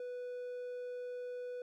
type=tone; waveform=triangle; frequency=493.9 Hz; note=B4; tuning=in tune; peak=-38 dBFS; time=0-1.62 s; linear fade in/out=2 ms; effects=none